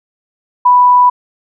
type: tone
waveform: sine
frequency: 988 Hz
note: B5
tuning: in tune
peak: -4 dBFS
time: 0.65-1.1 s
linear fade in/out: 10 ms
effects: none